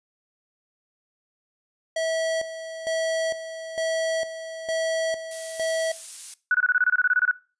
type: tone with tremolo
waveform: square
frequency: 649 Hz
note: E5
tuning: 27 cents flat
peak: -24 dBFS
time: 1.96-5.92 s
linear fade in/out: 5 ms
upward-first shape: square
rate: 1.1 Hz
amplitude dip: 70%
type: noise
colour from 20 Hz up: violet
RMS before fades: -32 dBFS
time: 5.31-6.34 s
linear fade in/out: 2 ms
type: tone bursts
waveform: sine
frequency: 1479 Hz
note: F#6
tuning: 1 cent flat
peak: -16 dBFS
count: 14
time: 6.51-7.312 s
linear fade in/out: 2 ms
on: 35 ms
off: 24 ms
effects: noise-tail reverb RT60 0.3 s tail -19 dB re dry + resampled to 22050 Hz